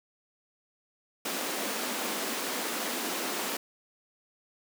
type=high-pass noise; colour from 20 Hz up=pink; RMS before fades=-33 dBFS; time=1.25-3.57 s; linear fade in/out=5 ms; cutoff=210 Hz; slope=48 dB/octave; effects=none